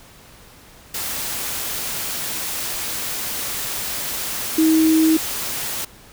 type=tone in noise; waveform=sine; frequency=318.3 Hz; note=D#4; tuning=39 cents sharp; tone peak=-12 dBFS; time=4.58-5.17 s; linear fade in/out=5 ms; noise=white; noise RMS=-26 dBFS; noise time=0.94-5.85 s; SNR=+11 dB; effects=pink hiss -46 dBFS RMS until 6.12 s